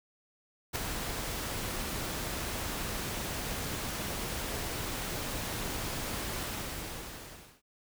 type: noise with ADSR envelope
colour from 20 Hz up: pink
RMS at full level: -30 dBFS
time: 0.73-7.62 s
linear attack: 28 ms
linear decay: 3 ms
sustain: -6 dB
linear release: 1200 ms
effects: none